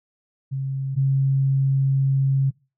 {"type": "tone pair in turn", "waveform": "sine", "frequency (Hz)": [135.1, 135.73], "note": ["C#3", "C#3"], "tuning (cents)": [-44, -36], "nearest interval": "unison", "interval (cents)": 8, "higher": "second", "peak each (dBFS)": [-23, -16], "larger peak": "second", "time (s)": [[0.51, 0.96], [0.96, 2.51]], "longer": "second", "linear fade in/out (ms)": 20, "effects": ["noise-tail reverb RT60 0.3 s tail -23 dB re dry"]}